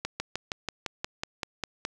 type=slowing click train; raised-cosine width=0.2 ms; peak=-13 dBFS; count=11; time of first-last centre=0.05-1.851 s; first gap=150 ms; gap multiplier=1.04; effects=none